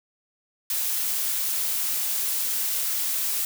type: noise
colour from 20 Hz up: blue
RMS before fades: -26 dBFS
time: 0.7-3.45 s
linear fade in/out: 2 ms
effects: none